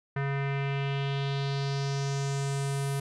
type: tone with low-pass filter sweep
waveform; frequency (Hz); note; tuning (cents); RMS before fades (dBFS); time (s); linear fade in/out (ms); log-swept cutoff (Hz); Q
square; 138.8; C#3; +3; -30; 0.16-3; 5; 1800 to 11000; 2.7
effects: none